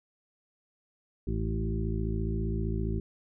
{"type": "harmonic tone with a mistuned harmonic", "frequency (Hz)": 55, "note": "A1", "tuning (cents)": 0, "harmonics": [1, 2, 3, 4, 6, 7], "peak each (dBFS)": [-31, -34, -36, -37, -39, -39], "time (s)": [1.27, 3], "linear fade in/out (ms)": 5, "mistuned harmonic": 1, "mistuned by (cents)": 40, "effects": []}